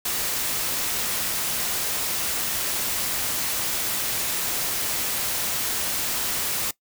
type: noise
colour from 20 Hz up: white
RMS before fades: -26 dBFS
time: 0.05-6.71 s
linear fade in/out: 5 ms
effects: noise-tail reverb RT60 0.1 s tail -20 dB re dry